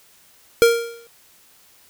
square tone with exponential decay, 466.2 Hz, A#4, in tune, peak -8 dBFS, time 0.62-1.07 s, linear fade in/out 0 ms, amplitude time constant 96 ms, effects white hiss -53 dBFS RMS until 1.89 s

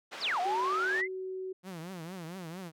pink band-pass noise, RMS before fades -43 dBFS, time 0.11-1.02 s, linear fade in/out 20 ms, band 550 to 4100 Hz, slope 12 dB/octave
sine exponential two-way sweep, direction down then up, 5890 to 698.5 to 2143 Hz, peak -28 dBFS, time 0.2-1.08 s, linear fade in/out 50 ms, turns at 0.4 s
sine tone, 375.3 Hz, F#4, 25 cents sharp, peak -35 dBFS, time 0.45-1.53 s, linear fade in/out 10 ms
sawtooth tone with vibrato, 174.8 Hz, F3, 2 cents sharp, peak -36 dBFS, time 1.63-2.72 s, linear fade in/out 50 ms, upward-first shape triangle, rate 4.4 Hz, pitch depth 200 cents each way
effects none

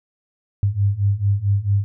sine beating tone pair, 98 / 102.5 Hz, G2 / G#2, 0 / -22 cents, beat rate 4.5 Hz, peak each -20 / -18 dBFS, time 0.63-1.84 s, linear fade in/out 0 ms, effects none

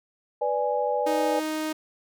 sine chord, G# diminished, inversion first, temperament equal, 493.9 / 587.3 / 830.6 Hz, B4 / D5 / G#5, 0 / 0 / 0 cents, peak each -27 dBFS, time 0.41-1.4 s, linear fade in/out 10 ms
sawtooth tone, 311.1 Hz, D#4, in tune, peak -23 dBFS, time 1.06-1.73 s, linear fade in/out 10 ms
effects none

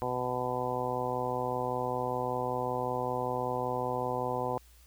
harmonic tone, 125.2 Hz, B2, 24 cents sharp, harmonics 1 / 2 / 3 / 4 / 5 / 6 / 7 / 8, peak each -40 / -41 / -39 / -35 / -40 / -37 / -37 / -38 dBFS, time 0.02-4.58 s, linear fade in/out 0 ms, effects added 60 Hz sine -56 dBFS peak until 4.86 s + white hiss -62 dBFS RMS until 4.86 s

